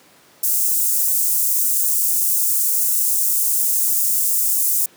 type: high-pass noise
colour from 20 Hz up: white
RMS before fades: -18 dBFS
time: 0.43-4.86 s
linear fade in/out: 5 ms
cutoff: 7300 Hz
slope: 24 dB/octave
effects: pink hiss -50 dBFS RMS until 4.96 s + high-pass 200 Hz 12 dB/octave